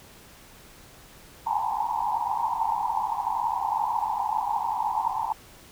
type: band-pass noise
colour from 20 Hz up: white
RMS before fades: -27 dBFS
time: 1.46-5.33 s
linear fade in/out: 10 ms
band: 810 to 970 Hz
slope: 96 dB/octave
effects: pink hiss -50 dBFS RMS until 5.71 s